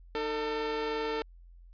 sawtooth tone pair together, 306.1 / 447.8 Hz, D#4 / A4, -28 / +30 cents, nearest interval perfect fifth, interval 658 cents, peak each -35 / -27 dBFS, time 0.15-1.22 s, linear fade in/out 0 ms, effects added 43 Hz sine -50 dBFS peak until 1.73 s + resampled to 11025 Hz

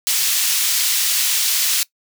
pink high-pass noise, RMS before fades -18 dBFS, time 0.07-1.83 s, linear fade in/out 0 ms, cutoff 3500 Hz, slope 12 dB/octave, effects noise-tail reverb RT60 0.1 s tail -21 dB re dry

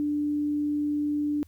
sine tone, 294.5 Hz, D4, 5 cents sharp, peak -24 dBFS, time 0-1.43 s, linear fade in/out 0 ms, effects added 84 Hz sine -51 dBFS peak until 1.47 s + white hiss -66 dBFS RMS until 1.47 s

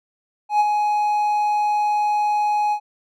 triangle tone with ADSR envelope, 837 Hz, G#5, 13 cents sharp, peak -10 dBFS, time 0.49-2.8 s, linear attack 110 ms, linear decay 33 ms, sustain -5 dB, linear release 75 ms, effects none

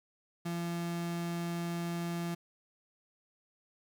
35% pulse tone, 170.8 Hz, F3, 38 cents flat, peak -32 dBFS, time 0.45-2.35 s, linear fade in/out 10 ms, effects 12-bit

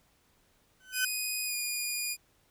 35% pulse tone with exponential growth, 1518 Hz, F#6, 44 cents sharp, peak -23 dBFS, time 0.8-1.05 s, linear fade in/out 5 ms, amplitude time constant 54 ms
10% pulse tone with pitch glide, 2489 to 2441 Hz, D#7 to D#7, 0 to -34 cents, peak -23 dBFS, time 0.92-2.17 s, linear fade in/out 50 ms, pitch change -34 cents, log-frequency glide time 1.45-1.55 s
effects pink hiss -68 dBFS RMS until 2.5 s

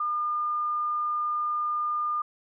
sine tone, 1209 Hz, D6, 50 cents sharp, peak -25 dBFS, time 0-2.22 s, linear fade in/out 5 ms, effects none

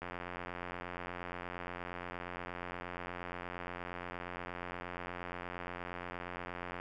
click train, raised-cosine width 0.5 ms, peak -26 dBFS, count 601, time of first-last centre 0.02-6.8 s, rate 88.5 Hz, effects none

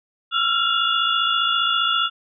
sine tone cluster, 1336 / 1391 / 2833 / 3439 Hz, E6 / F6 / F7 / A7, +23 / -7 / +24 / -40 cents, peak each -23 dBFS, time 0.31-2.1 s, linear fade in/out 50 ms, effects none

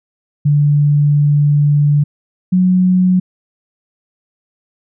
sine tone pair in turn, 146.1 / 183.33 Hz, D3 / F#3, -9 / -16 cents, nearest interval major third, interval 393 cents, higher second, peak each -8 dBFS, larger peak neither, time 0.45-2.04 / 2.52-3.2 s, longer first, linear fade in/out 10 ms, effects none

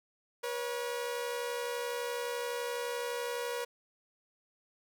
sawtooth tone pair together, 482.6 / 554.4 Hz, B4 / C#5, -40 / 0 cents, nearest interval major second, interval 240 cents, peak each -31 / -37 dBFS, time 0.43-3.65 s, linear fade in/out 10 ms, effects none

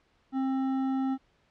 triangle tone with hard clipping, 265.5 Hz, C4, 25 cents sharp, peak -28 dBFS, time 0.32-1.18 s, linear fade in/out 50 ms, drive 13 dB, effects pink hiss -68 dBFS RMS until 1.5 s + low-pass 4000 Hz 12 dB/octave

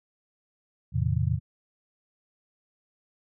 sine tone cluster, 84.7 / 112.7 / 132.3 / 160.3 Hz, E2 / A2 / C3 / E3, +48 / +42 / +20 / -48 cents, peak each -28 / -27 / -28 / -31 dBFS, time 0.92-1.4 s, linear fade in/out 50 ms, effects none

